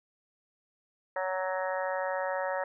harmonic tone, 186.5 Hz, F#3, 14 cents sharp, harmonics 3 / 4 / 5 / 6 / 7 / 8 / 9 / 10, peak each -32 / -38 / -36 / -47 / -41 / -46 / -41 / -40 dBFS, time 1.16-2.64 s, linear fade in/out 2 ms, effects none

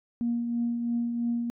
sine tone with tremolo, 236.2 Hz, A#3, 23 cents sharp, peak -23 dBFS, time 0.21-1.5 s, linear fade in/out 0 ms, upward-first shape triangle, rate 3 Hz, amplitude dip 45%, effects tanh soft clip ceiling -19 dBFS

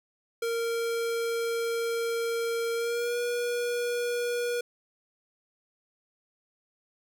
square tone with pitch glide, 463 to 481.3 Hz, A#4 to B4, -12 to -45 cents, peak -28 dBFS, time 0.42-4.61 s, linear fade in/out 5 ms, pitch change +67 cents, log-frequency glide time 2.75-3.18 s, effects none

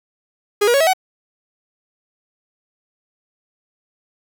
45% pulse tone with pitch steps, 411.7 / 478.4 / 555.9 / 646 / 750.7 Hz, G#4 / A#4 / C#5 / E5 / F#5, -15 / +45 / +5 / -35 / +25 cents, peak -12 dBFS, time 0.61-0.935 s, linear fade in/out 10 ms, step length 65 ms, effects 7-bit

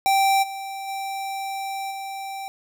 square tone with level steps, 781 Hz, G5, 7 cents flat, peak -17 / -31 / -28 / -31 dBFS, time 0.06-2.48 s, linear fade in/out 0 ms, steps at 0.42 / 0.87 / 1.9 s, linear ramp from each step 20 ms, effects none

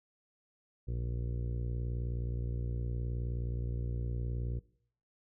harmonic tone, 59.2 Hz, A#1, 27 cents sharp, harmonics 1 / 2 / 3 / 4 / 5 / 6 / 7 / 8 / 9, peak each -35 / -37 / -49 / -53 / -56 / -51 / -56 / -54 / -62 dBFS, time 0.87-4.6 s, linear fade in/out 20 ms, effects noise-tail reverb RT60 0.6 s tail -20 dB re dry

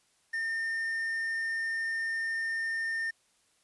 triangle tone with quantisation, 1814 Hz, A#6, 48 cents flat, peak -28 dBFS, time 0.33-3.11 s, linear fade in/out 10 ms, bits 9, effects white hiss -69 dBFS RMS until 3.63 s + resampled to 24000 Hz

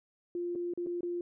sine tone with dropouts, 349.2 Hz, F4, in tune, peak -32 dBFS, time 0.35-1.21 s, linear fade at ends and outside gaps 2 ms, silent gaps 0.552-0.557 / 0.737-0.775 / 0.863-0.869 / 1.008-1.031 s, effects none

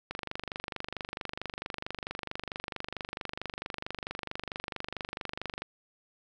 click train, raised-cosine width 0.3 ms, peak -19 dBFS, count 136, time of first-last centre 0.11-5.62 s, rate 24.5 Hz, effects none

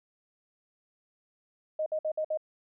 sine tone bursts, 622 Hz, D#5, 1 cent flat, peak -27 dBFS, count 5, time 1.79-2.374 s, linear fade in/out 5 ms, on 72 ms, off 56 ms, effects none

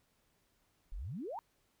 sine exponential sweep, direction up, 32.62 to 987.8 Hz, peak -39 dBFS, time 0.92-1.39 s, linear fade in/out 0 ms, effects pink hiss -75 dBFS RMS until 1.8 s

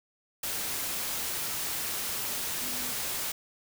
sine tone in noise, 247.7 Hz, B3, 5 cents sharp, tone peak -44 dBFS, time 2.61-2.92 s, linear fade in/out 5 ms, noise white, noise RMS -33 dBFS, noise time 0.43-3.32 s, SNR -14 dB, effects none

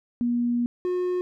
sine / triangle tone pair in turn, 240 / 361.2 Hz, B3 / F#4, -49 / -42 cents, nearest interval perfect fifth, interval 707 cents, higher second, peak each -21 dBFS, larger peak neither, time 0.21-0.66 / 0.85-1.21 s, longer first, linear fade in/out 0 ms, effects none

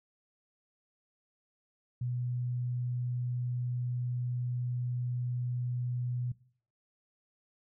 sine tone, 123.2 Hz, B2, 4 cents flat, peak -31 dBFS, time 2.01-6.32 s, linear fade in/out 5 ms, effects noise-tail reverb RT60 0.5 s tail -19 dB re dry

